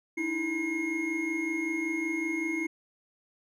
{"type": "tone cluster", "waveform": "triangle", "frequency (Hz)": [302.1, 327.4, 2152], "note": ["D4", "E4", "C7"], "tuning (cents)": [49, -12, 48], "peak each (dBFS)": [-35, -29, -31], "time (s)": [0.17, 2.67], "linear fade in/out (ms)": 10, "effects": []}